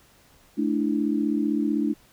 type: chord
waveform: sine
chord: A suspended fourth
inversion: none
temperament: equal with one note detuned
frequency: 217.1 / 293.7 / 329.6 Hz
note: A3 / D4 / E4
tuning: -23 / 0 / 0 cents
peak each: -26 / -24 / -28 dBFS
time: 0.57-1.94 s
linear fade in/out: 20 ms
effects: pink hiss -57 dBFS RMS until 2.12 s